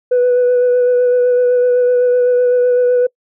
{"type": "tone with vibrato", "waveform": "sine", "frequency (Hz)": 493.9, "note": "B4", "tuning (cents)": 0, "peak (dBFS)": -7, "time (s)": [0.11, 3.07], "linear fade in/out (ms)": 10, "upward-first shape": "sine", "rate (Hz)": 7.9, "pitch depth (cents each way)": 16, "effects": ["noise-tail reverb RT60 0.1 s tail -26 dB re dry", "tanh soft clip ceiling -7 dBFS"]}